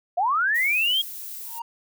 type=linear sweep; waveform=sine; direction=up; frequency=659.3 to 3296 Hz; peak=-19 dBFS; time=0.17-1.02 s; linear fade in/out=10 ms
type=noise; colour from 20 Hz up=violet; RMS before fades=-36 dBFS; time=0.54-1.6 s; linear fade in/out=20 ms
type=tone with exponential growth; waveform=triangle; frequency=932.3 Hz; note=A#5; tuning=in tune; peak=-25 dBFS; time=1.42-1.62 s; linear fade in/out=5 ms; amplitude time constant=42 ms
effects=none